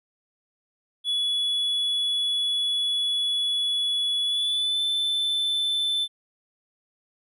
triangle tone with pitch glide, 3400 to 3526 Hz, G#7 to A7, +40 to +3 cents, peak -21 dBFS, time 1.04-6.08 s, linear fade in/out 50 ms, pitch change +63 cents, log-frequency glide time 4.24-4.81 s, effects none

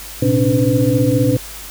sine tone cluster, 114.1 / 129.1 / 273 / 297.2 / 503 Hz, A#2 / C3 / C#4 / D4 / B4, -37 / -23 / -26 / +21 / +32 cents, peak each -18 dBFS, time 0.22-1.37 s, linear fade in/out 5 ms, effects added 50 Hz sine -37 dBFS peak until 1.7 s + white hiss -33 dBFS RMS until 1.7 s

